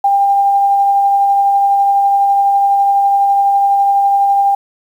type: tone with tremolo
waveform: sine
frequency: 797 Hz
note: G5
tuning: 28 cents sharp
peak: -7 dBFS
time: 0.04-4.55 s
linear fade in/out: 5 ms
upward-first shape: triangle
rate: 12 Hz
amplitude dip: 25%
effects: 7-bit